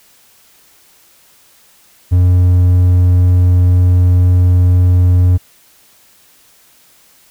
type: tone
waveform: triangle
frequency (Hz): 89.8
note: F2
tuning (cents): +49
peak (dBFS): -4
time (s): 2.11-5.38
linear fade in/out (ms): 20
effects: white hiss -48 dBFS RMS until 7.3 s